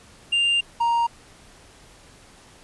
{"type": "tone pair in turn", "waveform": "triangle", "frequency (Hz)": [2794, 935.1], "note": ["F7", "A#5"], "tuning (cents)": [0, 5], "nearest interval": "octave + perfect fifth", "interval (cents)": 1895, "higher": "first", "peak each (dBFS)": -16, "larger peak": "neither", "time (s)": [[0.32, 0.61], [0.8, 1.07]], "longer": "first", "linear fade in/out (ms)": 10, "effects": ["pink hiss -50 dBFS RMS until 2.63 s", "resampled to 24000 Hz"]}